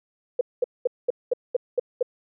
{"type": "tone bursts", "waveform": "sine", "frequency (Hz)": 493.9, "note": "B4", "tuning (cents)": 0, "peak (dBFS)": -17, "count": 8, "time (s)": [0.39, 2.028], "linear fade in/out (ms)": 5, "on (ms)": 21, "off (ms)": 210, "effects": []}